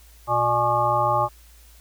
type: harmonic tone with a mistuned harmonic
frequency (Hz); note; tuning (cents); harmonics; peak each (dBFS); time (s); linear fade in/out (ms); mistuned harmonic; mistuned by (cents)
120; B2; -49; 1 / 3 / 5 / 7 / 9 / 10; -29 / -33 / -25 / -22 / -24 / -25; 0.27-1.29; 50; 9; +22
effects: added 57 Hz sine -48 dBFS peak until 1.8 s + white hiss -54 dBFS RMS until 1.8 s